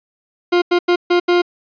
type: tone bursts at uneven times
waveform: 40% pulse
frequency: 352.2 Hz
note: F4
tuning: 15 cents sharp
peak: -10 dBFS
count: 5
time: 0.52-0.62 / 0.71-0.79 / 0.88-0.96 / 1.1-1.2 / 1.28-1.42 s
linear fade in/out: 10 ms
effects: resampled to 11025 Hz + 8-bit